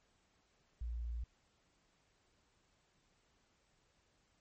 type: tone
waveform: sine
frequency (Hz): 58.27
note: A#1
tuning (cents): 0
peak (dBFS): -38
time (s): 0.81-1.24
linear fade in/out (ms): 5
effects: pink hiss -75 dBFS RMS until 4.4 s + MP3 32 kbps